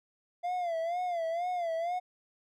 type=tone with vibrato; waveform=triangle; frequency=689 Hz; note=F5; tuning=24 cents flat; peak=-28 dBFS; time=0.43-2 s; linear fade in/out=20 ms; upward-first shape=sine; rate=2.1 Hz; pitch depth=97 cents each way; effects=none